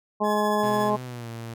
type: harmonic tone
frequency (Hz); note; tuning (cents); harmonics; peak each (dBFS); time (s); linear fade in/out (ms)
210; G#3; +19; 1 / 2 / 3 / 4 / 5; -27 / -27 / -27 / -27 / -27; 0.2-0.97; 20
type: tone with tremolo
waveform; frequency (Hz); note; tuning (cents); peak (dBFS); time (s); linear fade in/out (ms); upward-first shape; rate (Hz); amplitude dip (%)
sawtooth; 1701; G#6; +41; -29; 0.23-0.91; 50; sine; 14; 40
type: tone with pitch glide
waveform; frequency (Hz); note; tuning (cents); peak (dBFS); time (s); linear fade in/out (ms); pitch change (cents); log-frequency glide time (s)
sawtooth; 126.6 to 115.42; B2 to A#2; +43 to -17; -30; 0.63-1.54; 5; -160; 1.04-1.29
effects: none